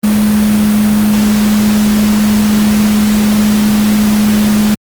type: tone in noise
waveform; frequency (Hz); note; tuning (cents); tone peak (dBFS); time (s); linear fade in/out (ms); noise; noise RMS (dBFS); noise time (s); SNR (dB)
sine; 211.1; G#3; +29; -7; 0.03-4.75; 10; pink; -19; 0.03-4.75; +9
effects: high-pass 60 Hz 12 dB/octave + Opus 32 kbps